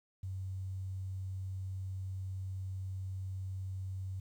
sine tone with quantisation, 94.7 Hz, F#2, 41 cents sharp, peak -37 dBFS, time 0.23-4.2 s, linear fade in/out 5 ms, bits 11, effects none

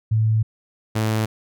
sine / sawtooth tone pair in turn, 110 / 109.45 Hz, A2 / A2, 0 / -9 cents, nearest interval unison, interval 9 cents, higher first, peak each -15 dBFS, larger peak neither, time 0.11-0.43 / 0.95-1.26 s, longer first, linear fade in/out 10 ms, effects none

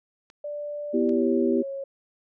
clicks, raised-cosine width 0.2 ms, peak -32 dBFS, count 2, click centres 0.301 / 1.093 s
sine tone with pitch glide, 587.3 to 548 Hz, D5 to C#5, 0 to -20 cents, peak -30 dBFS, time 0.44-1.84 s, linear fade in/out 5 ms, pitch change -120 cents, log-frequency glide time 1.11-1.25 s
sine chord, E minor, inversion second, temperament equal, 246.9 / 329.6 / 392 Hz, B3 / E4 / G4, 0 / 0 / 0 cents, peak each -24 / -25 / -24 dBFS, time 0.93-1.63 s, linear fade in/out 20 ms
effects none

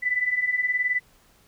sine beating tone pair, 1975.5 / 1994.5 Hz, B6 / B6, 0 / +17 cents, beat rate 19 Hz, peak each -27 / -23 dBFS, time 0.02-1 s, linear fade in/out 20 ms, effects pink hiss -59 dBFS RMS until 1.47 s

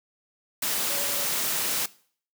sine tone in noise, 567 Hz, C#5, 39 cents sharp, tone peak -38 dBFS, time 0.9-1.25 s, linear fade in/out 5 ms, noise white, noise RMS -27 dBFS, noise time 0.62-1.86 s, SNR -14 dB, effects noise-tail reverb RT60 0.5 s tail -20 dB re dry + high-pass 150 Hz 12 dB/octave

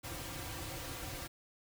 pink noise with comb filter, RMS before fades -43 dBFS, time 0.03-1.28 s, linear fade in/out 20 ms, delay 4.7 ms, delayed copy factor -1, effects none

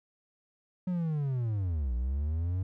triangle linear two-way sweep, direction down then up, 185 to 58 to 95.2 Hz, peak -26 dBFS, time 0.87-2.63 s, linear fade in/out 5 ms, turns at 1.94 s, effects none

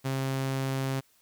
sawtooth tone, 134 Hz, C3, 42 cents sharp, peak -24 dBFS, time 0.04-1.01 s, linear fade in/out 20 ms, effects white hiss -65 dBFS RMS until 1.21 s

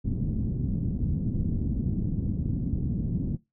white low-pass noise, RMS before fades -28 dBFS, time 0.04-3.37 s, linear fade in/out 20 ms, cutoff 220 Hz, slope 24 dB/octave, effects noise-tail reverb RT60 0.2 s tail -20 dB re dry

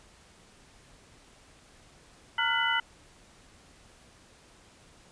sine tone cluster, 918 / 1392 / 1464 / 2007 / 2980 Hz, A#5 / F6 / F#6 / B6 / F#7, -27 / -6 / -19 / +27 / +12 cents, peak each -31 dBFS, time 2.38-2.8 s, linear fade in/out 5 ms, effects pink hiss -57 dBFS RMS until 5.11 s + resampled to 22050 Hz

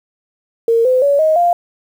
sine tone with pitch steps, 460 / 510.4 / 566.3 / 628.4 / 697.2 Hz, A#4 / C5 / C#5 / D#5 / F5, -23 / -43 / +37 / +17 / -3 cents, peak -9 dBFS, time 0.68-1.53 s, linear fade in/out 2 ms, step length 170 ms, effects 7-bit

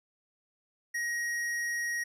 triangle tone with hard clipping, 1888 Hz, A#6, 22 cents sharp, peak -32 dBFS, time 0.94-2.04 s, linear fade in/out 10 ms, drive 15 dB, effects none

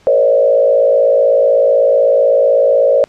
sine tone with frequency modulation, 550 Hz, C#5, 14 cents flat, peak -7 dBFS, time 0.07-3.04 s, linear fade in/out 0 ms, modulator 56 Hz, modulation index 1.2, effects pink hiss -49 dBFS RMS until 3.08 s + low-pass 6000 Hz 12 dB/octave

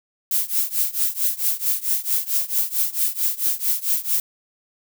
violet noise with tremolo, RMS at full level -18 dBFS, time 0.31-4.2 s, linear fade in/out 2 ms, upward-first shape triangle, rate 4.5 Hz, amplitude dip 95%, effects none

